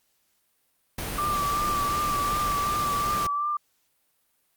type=noise; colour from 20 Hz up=pink; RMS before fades=-32 dBFS; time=0.98-3.27 s; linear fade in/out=5 ms
type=tone with vibrato; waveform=sine; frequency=1173 Hz; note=D6; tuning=2 cents flat; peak=-24 dBFS; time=1.18-3.57 s; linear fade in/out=5 ms; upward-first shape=triangle; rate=2.7 Hz; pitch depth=36 cents each way
effects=white hiss -70 dBFS RMS until 4.56 s + Opus 48 kbps